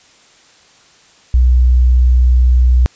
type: tone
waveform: sine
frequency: 62 Hz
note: B1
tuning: 7 cents sharp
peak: -6 dBFS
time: 1.34-2.86 s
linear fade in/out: 0 ms
effects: white hiss -47 dBFS RMS until 2.95 s + resampled to 16000 Hz